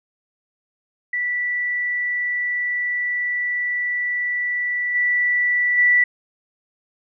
sine tone with level steps, 1963 Hz, B6, 11 cents flat, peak -20 / -16 / -12 dBFS, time 1.13-6.04 s, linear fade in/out 5 ms, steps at 4.94 / 5.77 s, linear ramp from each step 20 ms, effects none

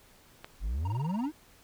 click, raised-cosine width 0.3 ms, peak -25 dBFS, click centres 0.445 s
triangle exponential sweep, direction up, 43.65 to 329.6 Hz, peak -27 dBFS, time 0.6-1.32 s, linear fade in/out 50 ms
triangle tone bursts, 932.3 Hz, A#5, in tune, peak -34 dBFS, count 9, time 0.85-1.26 s, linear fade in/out 5 ms, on 26 ms, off 22 ms
effects pink hiss -59 dBFS RMS until 1.63 s

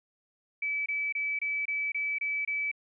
sine tone bursts, 2300 Hz, D7, 37 cents flat, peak -28 dBFS, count 8, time 0.62-2.715 s, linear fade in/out 5 ms, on 240 ms, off 25 ms, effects none

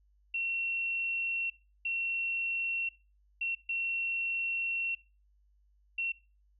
sine tone bursts at uneven times, 2722 Hz, F7, 45 cents flat, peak -30 dBFS, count 5, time 0.34-1.5 / 1.85-2.89 / 3.41-3.55 / 3.69-4.95 / 5.98-6.12 s, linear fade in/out 5 ms, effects noise-tail reverb RT60 0.3 s tail -18 dB re dry + added 50 Hz sine -64 dBFS peak until 6.59 s

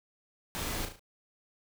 pink noise with echo, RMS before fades -36 dBFS, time 0.55-0.85 s, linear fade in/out 0 ms, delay 36 ms, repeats 4, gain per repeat -6 dB, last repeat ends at 0.994 s, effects none

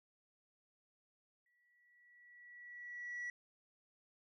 sine tone with exponential growth, 1941 Hz, B6, 31 cents flat, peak -37 dBFS, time 1.46-3.3 s, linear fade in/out 2 ms, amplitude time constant 400 ms, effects tanh soft clip ceiling -39 dBFS

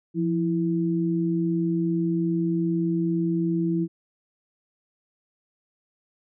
sine tone pair together, 172.1 / 329.6 Hz, F3 / E4, -25 / 0 cents, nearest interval major seventh, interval 1125 cents, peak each -24 dBFS, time 0.14-3.88 s, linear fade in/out 50 ms, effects none

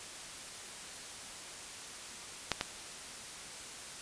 clicks, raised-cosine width 0.2 ms, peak -11 / -14 dBFS, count 2, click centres 2.517 / 2.611 s, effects white hiss -46 dBFS RMS until 4.01 s + resampled to 22050 Hz

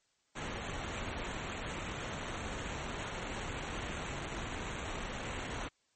pink noise with sample-and-hold, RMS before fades -40 dBFS, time 0.35-5.69 s, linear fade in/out 20 ms, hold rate 4900 Hz, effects white hiss -75 dBFS RMS until 5.95 s + MP3 32 kbps

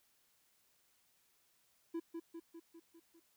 triangle tone with echo, 332.7 Hz, E4, 16 cents sharp, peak -35 dBFS, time 1.94-2 s, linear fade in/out 10 ms, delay 200 ms, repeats 6, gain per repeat -4 dB, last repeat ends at 3.2 s, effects white hiss -74 dBFS RMS until 3.36 s

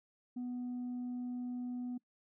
sine tone, 246.9 Hz, B3, in tune, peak -35 dBFS, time 0.36-1.98 s, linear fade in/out 10 ms, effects noise-tail reverb RT60 0.1 s tail -23 dB re dry + tanh soft clip ceiling -36 dBFS

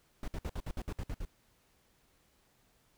brown noise bursts, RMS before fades -37 dBFS, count 10, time 0.23-1.251 s, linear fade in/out 2 ms, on 49 ms, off 59 ms, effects pink hiss -70 dBFS RMS until 2.97 s

